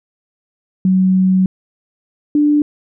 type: tone pair in turn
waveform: sine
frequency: 187.2 / 295.4 Hz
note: F#3 / D4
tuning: +20 / +10 cents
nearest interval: minor sixth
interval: 790 cents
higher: second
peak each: -9 dBFS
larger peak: neither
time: 0.85-1.46 / 2.35-2.62 s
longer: first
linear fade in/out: 2 ms
effects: none